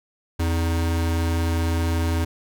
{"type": "tone pair together", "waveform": "square", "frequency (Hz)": [83.8, 315.5], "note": ["E2", "D#4"], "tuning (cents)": [29, 24], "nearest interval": "octave + major seventh", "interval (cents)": 2295, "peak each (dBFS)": [-21, -31], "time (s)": [0.39, 2.25], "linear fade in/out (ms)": 10, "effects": []}